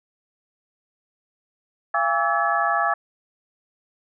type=tone cluster; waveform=sine; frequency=683 / 814 / 1143 / 1310 / 1707 Hz; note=F5 / G#5 / D6 / E6 / G#6; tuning=-39 / -35 / -47 / -11 / +47 cents; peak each=-25 dBFS; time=1.94-2.94 s; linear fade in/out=5 ms; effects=none